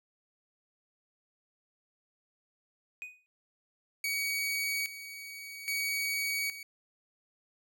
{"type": "tone with exponential decay", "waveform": "triangle", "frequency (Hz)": 2489, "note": "D#7", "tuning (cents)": 0, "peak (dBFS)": -34, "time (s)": [3.02, 3.26], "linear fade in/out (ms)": 0, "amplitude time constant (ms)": 51}
{"type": "tone with tremolo", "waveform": "sawtooth", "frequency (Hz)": 2256, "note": "C#7", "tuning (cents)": 30, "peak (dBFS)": -27, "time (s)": [4.04, 6.63], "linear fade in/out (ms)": 2, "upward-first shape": "square", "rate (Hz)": 0.61, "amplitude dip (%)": 75}
{"effects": []}